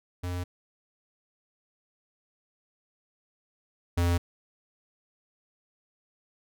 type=tone pair in turn; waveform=square; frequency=89.1 / 86.56 Hz; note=F2 / F2; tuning=+35 / -15 cents; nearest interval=minor second; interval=50 cents; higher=first; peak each=-31 / -23 dBFS; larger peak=second; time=0.23-0.44 / 3.97-4.18 s; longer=neither; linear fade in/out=10 ms; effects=none